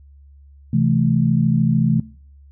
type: chord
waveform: sine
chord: A minor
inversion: first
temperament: equal with one note detuned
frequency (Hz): 130.81 / 164.81 / 217.7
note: C3 / E3 / A3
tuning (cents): 0 / 0 / -18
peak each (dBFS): -18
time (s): 0.73-2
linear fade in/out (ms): 5
effects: noise-tail reverb RT60 0.5 s tail -21 dB re dry + added 70 Hz sine -43 dBFS peak until 2.51 s